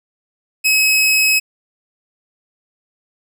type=tone; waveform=sawtooth; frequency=2559 Hz; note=D#7; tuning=48 cents sharp; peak=-8 dBFS; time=0.64-1.4 s; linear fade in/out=20 ms; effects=none